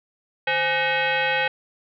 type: tone with frequency modulation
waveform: sine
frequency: 522 Hz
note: C5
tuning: 4 cents flat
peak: -19 dBFS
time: 0.47-1.48 s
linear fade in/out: 5 ms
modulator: 678 Hz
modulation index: 3.7
effects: none